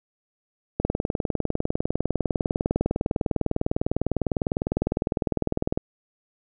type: click train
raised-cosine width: 2 ms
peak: -9 dBFS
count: 100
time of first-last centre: 0.8-5.775 s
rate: 19.9 Hz
effects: none